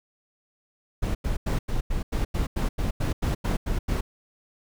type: noise bursts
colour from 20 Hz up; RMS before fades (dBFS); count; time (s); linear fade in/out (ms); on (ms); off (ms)
brown; -25; 14; 1.02-4.01; 10; 130; 90
effects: none